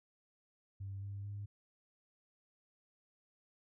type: tone with pitch steps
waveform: sine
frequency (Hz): 98 / 99.89 / 101.81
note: G2 / G2 / G#2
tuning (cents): 0 / +33 / -34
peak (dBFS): -40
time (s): 0.8-1.46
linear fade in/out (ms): 10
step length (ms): 220
effects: tanh soft clip ceiling -36 dBFS